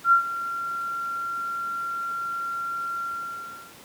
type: tone with ADSR envelope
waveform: sine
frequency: 1375 Hz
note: F6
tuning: 27 cents flat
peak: -12 dBFS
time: 0.04-3.75 s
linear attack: 81 ms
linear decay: 100 ms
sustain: -15 dB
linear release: 730 ms
effects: pink hiss -47 dBFS RMS until 3.84 s + high-pass 150 Hz 12 dB/octave